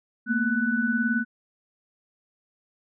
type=tone cluster; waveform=sine; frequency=223.5 / 242.2 / 1490 Hz; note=A3 / B3 / F#6; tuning=+27 / -34 / +12 cents; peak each=-26 dBFS; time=0.26-1.25 s; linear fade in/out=50 ms; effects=none